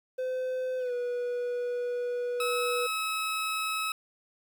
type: tone with pitch glide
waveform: triangle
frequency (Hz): 512 to 487.8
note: C5 to B4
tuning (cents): -38 to -21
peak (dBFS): -27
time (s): 0.18-2.87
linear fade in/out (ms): 10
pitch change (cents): -83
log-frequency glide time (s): 0.78-0.93
type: tone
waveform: 20% pulse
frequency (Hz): 1290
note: E6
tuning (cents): -38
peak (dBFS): -24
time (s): 2.4-3.92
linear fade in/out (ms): 2
effects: 10-bit